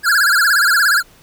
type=tone with vibrato; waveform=square; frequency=1522 Hz; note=F#6; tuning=48 cents sharp; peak=-11 dBFS; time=0.03-1.03 s; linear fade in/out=50 ms; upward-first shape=sine; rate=17 Hz; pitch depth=190 cents each way; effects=pink hiss -48 dBFS RMS until 1.22 s